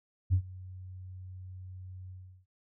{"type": "tone with ADSR envelope", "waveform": "sine", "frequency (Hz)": 92.5, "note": "F#2", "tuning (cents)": 0, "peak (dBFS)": -19, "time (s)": [0.3, 2.46], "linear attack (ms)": 33, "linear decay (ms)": 82, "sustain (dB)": -23, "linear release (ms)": 370, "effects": ["tanh soft clip ceiling -18 dBFS"]}